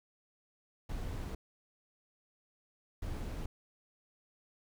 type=noise bursts at uneven times; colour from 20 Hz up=brown; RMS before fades=-39 dBFS; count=2; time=0.89-1.35 / 3.02-3.46 s; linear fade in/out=5 ms; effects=none